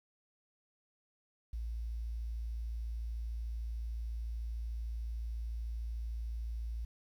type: tone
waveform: sine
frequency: 56.8 Hz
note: A#1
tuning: 44 cents flat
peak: -36 dBFS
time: 1.53-6.85 s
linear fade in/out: 5 ms
effects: 11-bit